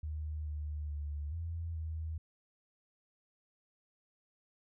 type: tone with pitch steps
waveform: sine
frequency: 76.7 / 75.1 / 73.5 / 83.3 / 79.8 Hz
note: D#2 / D2 / D2 / E2 / D#2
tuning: -24 / +39 / +2 / +19 / +44 cents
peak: -36 dBFS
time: 0.03-2.18 s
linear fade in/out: 5 ms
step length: 430 ms
effects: none